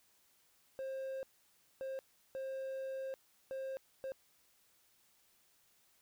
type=tone bursts at uneven times; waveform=triangle; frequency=532 Hz; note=C5; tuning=29 cents sharp; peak=-37 dBFS; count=5; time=0.79-1.23 / 1.81-1.99 / 2.35-3.14 / 3.51-3.77 / 4.04-4.12 s; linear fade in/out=0 ms; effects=white hiss -71 dBFS RMS until 6.01 s